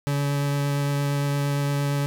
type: tone with vibrato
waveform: 40% pulse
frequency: 142.4 Hz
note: C#3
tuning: 47 cents sharp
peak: -21 dBFS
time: 0.07-2.06 s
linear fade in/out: 0 ms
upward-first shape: triangle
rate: 8.7 Hz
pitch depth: 10 cents each way
effects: none